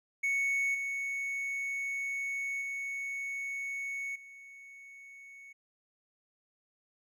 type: tone with level steps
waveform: triangle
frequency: 2217 Hz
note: C#7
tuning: in tune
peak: -26 / -31 / -33 / -47 dBFS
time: 0.23-5.53 s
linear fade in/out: 10 ms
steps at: 0.74 / 2.61 / 4.15 s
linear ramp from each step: 10 ms
effects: none